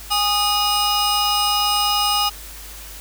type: tone cluster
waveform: square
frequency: 822 / 1239 / 2890 / 5060 Hz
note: G#5 / D#6 / F#7 / D#8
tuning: -18 / -8 / -41 / +28 cents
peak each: -23 dBFS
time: 0.1-2.3 s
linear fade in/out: 20 ms
effects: added 50 Hz sine -38 dBFS peak until 3 s + white hiss -38 dBFS RMS until 3 s